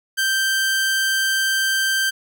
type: tone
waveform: sawtooth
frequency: 1566 Hz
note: G6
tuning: 2 cents flat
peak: -14 dBFS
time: 0.17-2.11 s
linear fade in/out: 20 ms
effects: none